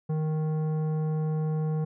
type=tone with tanh clipping; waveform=sine; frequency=155.6 Hz; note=D#3; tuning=in tune; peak=-27 dBFS; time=0.09-1.85 s; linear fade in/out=10 ms; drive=12 dB; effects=none